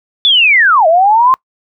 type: linear two-way sweep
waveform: sine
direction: down then up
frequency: 3520 to 622.3 to 1064 Hz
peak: -5 dBFS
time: 0.25-1.34 s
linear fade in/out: 0 ms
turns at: 0.87 s
effects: noise-tail reverb RT60 0.1 s tail -25 dB re dry